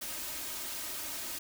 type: noise with comb filter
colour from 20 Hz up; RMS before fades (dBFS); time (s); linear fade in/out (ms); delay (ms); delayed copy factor
white; -39; 0.01-1.39; 10; 3.2; +0.6
effects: none